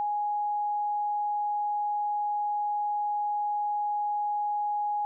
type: tone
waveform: sine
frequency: 830.6 Hz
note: G#5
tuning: in tune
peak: -26 dBFS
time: 0-5.05 s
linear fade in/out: 0 ms
effects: none